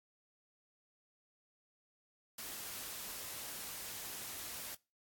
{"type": "noise", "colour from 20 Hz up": "white", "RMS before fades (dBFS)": -45, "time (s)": [2.38, 4.75], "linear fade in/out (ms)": 5, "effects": ["noise-tail reverb RT60 0.3 s tail -24 dB re dry", "AAC 64 kbps"]}